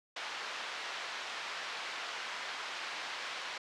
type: band-pass noise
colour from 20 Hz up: pink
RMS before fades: -41 dBFS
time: 0.16-3.58 s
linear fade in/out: 5 ms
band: 1000 to 4300 Hz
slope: 12 dB/octave
effects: low-pass 7000 Hz 12 dB/octave